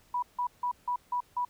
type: tone bursts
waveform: sine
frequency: 980 Hz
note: B5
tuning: 14 cents flat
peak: -27 dBFS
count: 6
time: 0.14-1.45 s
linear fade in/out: 5 ms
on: 85 ms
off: 160 ms
effects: pink hiss -63 dBFS RMS until 1.49 s